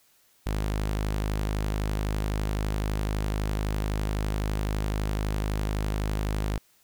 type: tone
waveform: sawtooth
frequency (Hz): 51.9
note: G#1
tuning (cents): 0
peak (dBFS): -22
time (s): 0.46-6.58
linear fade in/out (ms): 5
effects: white hiss -63 dBFS RMS until 6.83 s